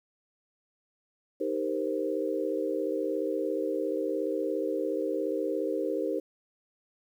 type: chord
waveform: sine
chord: C minor seventh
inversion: first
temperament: equal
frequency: 311.1 / 392 / 466.2 / 523.3 Hz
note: Eb4 / G4 / Bb4 / C5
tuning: 0 / 0 / 0 / 0 cents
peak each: -33 dBFS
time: 1.4-6.2 s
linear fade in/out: 10 ms
effects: 10-bit